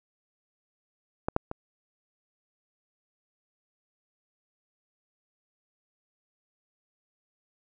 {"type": "clicks", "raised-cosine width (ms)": 1, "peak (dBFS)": [-13, -9, -20], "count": 3, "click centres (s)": [1.285, 1.364, 1.514], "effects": []}